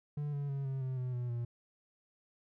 triangle tone with pitch steps, 146.83 / 142.49 / 138.27 / 134.18 / 130.21 / 126.35 / 122.62 / 118.99 Hz, D3 / C#3 / C#3 / C3 / C3 / B2 / B2 / A#2, 0 / +48 / -4 / +44 / -8 / +40 / -12 / +36 cents, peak -32 dBFS, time 0.17-1.45 s, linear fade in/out 5 ms, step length 160 ms, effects none

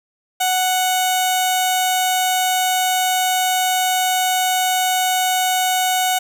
15% pulse tone with notch filter, 740 Hz, F#5, in tune, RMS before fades -18 dBFS, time 0.4-6.19 s, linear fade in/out 10 ms, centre 1800 Hz, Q 0.88, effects none

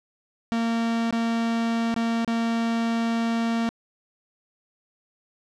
45% pulse tone with dropouts, 230 Hz, A#3, 23 cents flat, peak -22 dBFS, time 0.52-3.69 s, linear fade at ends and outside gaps 0 ms, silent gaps 1.108-1.126 / 1.942-1.963 / 2.247-2.277 s, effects low-pass 5000 Hz 12 dB/octave + 10-bit

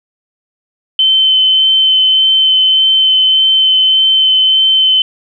sine tone with vibrato, 3071 Hz, G7, 36 cents flat, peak -6 dBFS, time 0.99-5.02 s, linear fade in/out 2 ms, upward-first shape sine, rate 1.7 Hz, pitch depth 9 cents each way, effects none

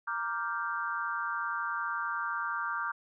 sine chord, G minor seventh, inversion first, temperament equal, 932.3 / 1174.7 / 1396.9 / 1568 Hz, Bb5 / D6 / F6 / G6, 0 / 0 / 0 / 0 cents, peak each -39 / -35 / -36 / -37 dBFS, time 0.07-2.92 s, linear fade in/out 10 ms, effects none

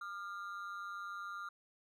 triangle ring-modulated tone, 1300 Hz, E6, 24 cents flat, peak -37 dBFS, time 0.01-1.49 s, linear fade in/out 5 ms, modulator 93.7 Hz, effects none

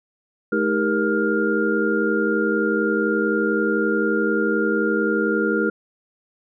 sine tone cluster, 215 / 315.4 / 399.4 / 470.8 / 1408 Hz, A3 / D#4 / G4 / A#4 / F6, -40 / +24 / +32 / +17 / +14 cents, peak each -24 dBFS, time 0.52-5.7 s, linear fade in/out 5 ms, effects none

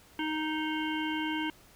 harmonic tone, 311.1 Hz, D#4, in tune, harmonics 1 / 3 / 5 / 7 / 9 / 10, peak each -32 / -37 / -39 / -40 / -42 / -42 dBFS, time 0.19-1.5 s, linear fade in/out 2 ms, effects pink hiss -58 dBFS RMS until 1.75 s

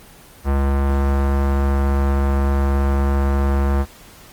square tone with low-pass filter, 69.1 Hz, C#2, 5 cents flat, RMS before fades -17 dBFS, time 0.44-3.86 s, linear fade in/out 50 ms, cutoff 1300 Hz, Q 1.3, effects pink hiss -44 dBFS RMS until 4.32 s + Opus 24 kbps

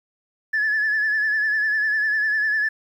sine tone with vibrato, 1728 Hz, A6, 32 cents flat, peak -17 dBFS, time 0.53-2.69 s, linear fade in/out 10 ms, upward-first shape sine, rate 10 Hz, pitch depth 49 cents each way, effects tanh soft clip ceiling -15 dBFS + 9-bit

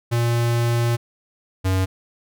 square tone pair in turn, 118.1 / 94.17 Hz, A#2 / F#2, +23 / +31 cents, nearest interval major third, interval 392 cents, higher first, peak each -18 dBFS, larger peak neither, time 0.11-0.97 / 1.64-1.86 s, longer first, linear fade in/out 20 ms, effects none

